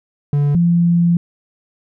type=tone pair in turn; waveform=triangle / sine; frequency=144.3 / 171.6 Hz; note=D3 / F3; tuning=-30 / -30 cents; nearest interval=minor third; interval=300 cents; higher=second; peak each=-10 / -10 dBFS; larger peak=neither; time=0.33-0.55 / 0.55-1.17 s; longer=second; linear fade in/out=2 ms; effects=none